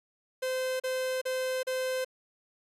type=tone bursts; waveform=45% pulse; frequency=516 Hz; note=C5; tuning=24 cents flat; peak=-29 dBFS; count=4; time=0.42-2.048 s; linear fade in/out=10 ms; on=380 ms; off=36 ms; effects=resampled to 32000 Hz + 10-bit